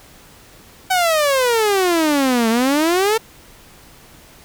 sawtooth exponential two-way sweep, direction down then up, 764 to 220.7 to 457.4 Hz, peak -10 dBFS, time 0.9-3.18 s, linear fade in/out 10 ms, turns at 2.49 s, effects pink hiss -45 dBFS RMS until 4.44 s

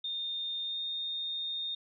sine tone with pitch glide, 3642 to 3667 Hz, A#7 to A#7, -41 to -29 cents, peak -33 dBFS, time 0.04-1.75 s, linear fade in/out 5 ms, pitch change +12 cents, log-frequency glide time 0.64-0.79 s, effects none

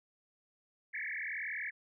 sine tone with frequency modulation, 1975.5 Hz, B6, in tune, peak -36 dBFS, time 0.93-1.71 s, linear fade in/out 20 ms, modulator 40.8 Hz, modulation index 7.4, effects none

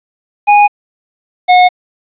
square tone pair in turn, 825 / 725.9 Hz, G#5 / F#5, -12 / -33 cents, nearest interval major second, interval 221 cents, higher first, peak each -4 dBFS, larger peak neither, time 0.47-0.68 / 1.48-1.69 s, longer neither, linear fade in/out 20 ms, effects resampled to 8000 Hz + 7-bit

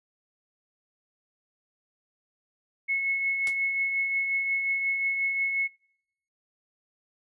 sine tone with tremolo, 2189 Hz, C#7, 22 cents flat, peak -23 dBFS, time 2.88-5.68 s, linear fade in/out 20 ms, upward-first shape triangle, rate 5.6 Hz, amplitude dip 45%
white noise with exponential decay, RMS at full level -33 dBFS, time 3.47-3.56 s, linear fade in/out 0 ms, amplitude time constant 18 ms
effects noise-tail reverb RT60 0.7 s tail -23 dB re dry + resampled to 24000 Hz

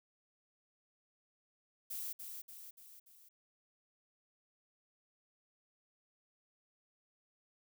violet noise with echo, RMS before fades -42 dBFS, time 1.9-2.13 s, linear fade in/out 10 ms, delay 290 ms, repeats 4, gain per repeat -5 dB, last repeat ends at 3.29 s, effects none

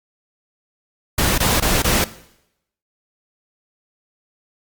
pink noise bursts, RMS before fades -17 dBFS, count 4, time 1.18-2.043 s, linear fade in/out 5 ms, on 200 ms, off 21 ms, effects noise-tail reverb RT60 0.8 s tail -17 dB re dry + Opus 48 kbps

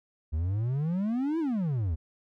triangle exponential two-way sweep, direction up then down, 73.7 to 339 to 73.7 Hz, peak -24 dBFS, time 0.32-1.96 s, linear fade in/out 20 ms, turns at 1.39 s, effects none

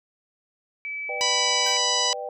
sine tone, 2300 Hz, D7, 37 cents flat, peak -29 dBFS, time 0.85-1.77 s, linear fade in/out 0 ms
sine chord, G major, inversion first, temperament equal with one note detuned, 493.9 / 600 / 784 Hz, B4 / D5 / G5, 0 / +37 / 0 cents, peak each -34 dBFS, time 1.09-2.29 s, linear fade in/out 2 ms
harmonic tone, 987.8 Hz, B5, in tune, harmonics 1 / 2 / 3 / 4 / 5 / 6 / 7 / 8, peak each -29 / -33 / -27 / -29 / -26 / -28 / -36 / -35 dBFS, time 1.21-2.13 s, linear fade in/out 0 ms
15% pulse tone with exponential decay, 779 Hz, G5, 11 cents flat, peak -24 dBFS, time 1.66-1.89 s, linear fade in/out 5 ms, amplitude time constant 49 ms
effects none

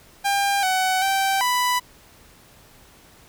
sawtooth tone with pitch steps, 799 / 750 / 778 / 991 Hz, G5 / F#5 / G5 / B5, +33 / +23 / -13 / +6 cents, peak -15 dBFS, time 0.24-1.8 s, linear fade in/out 20 ms, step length 390 ms, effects pink hiss -51 dBFS RMS until 3.28 s

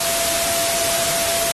sine tone in noise, 675 Hz, E5, 41 cents sharp, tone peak -25 dBFS, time 0-1.52 s, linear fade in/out 5 ms, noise white, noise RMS -20 dBFS, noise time 0-1.52 s, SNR -8 dB, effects AAC 32 kbps

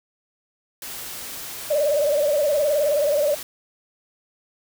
white noise, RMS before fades -34 dBFS, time 0.82-3.43 s, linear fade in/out 2 ms
sine tone with vibrato, 587.3 Hz, D5, in tune, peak -17 dBFS, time 1.7-3.35 s, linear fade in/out 10 ms, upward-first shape sine, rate 19 Hz, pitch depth 82 cents each way
effects none

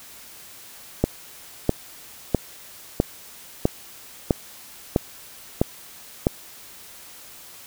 click train, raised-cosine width 2 ms, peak -3 dBFS, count 9, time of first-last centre 1.04-6.269 s, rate 1.53 Hz, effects white hiss -44 dBFS RMS until 7.66 s

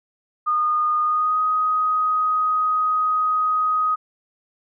sine tone with pitch glide, 1225 to 1253.6 Hz, D#6 to D#6, -27 to +13 cents, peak -17 dBFS, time 0.46-3.96 s, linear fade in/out 20 ms, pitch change +40 cents, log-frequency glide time 1.03-1.4 s, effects none

